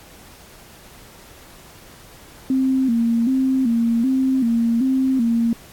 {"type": "tone with vibrato", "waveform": "sine", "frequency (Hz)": 246.9, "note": "B3", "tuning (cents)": 0, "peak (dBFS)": -15, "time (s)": [2.5, 5.53], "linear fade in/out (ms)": 2, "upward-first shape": "square", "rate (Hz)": 1.3, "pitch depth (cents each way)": 110, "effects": ["pink hiss -45 dBFS RMS until 5.72 s", "AAC 64 kbps"]}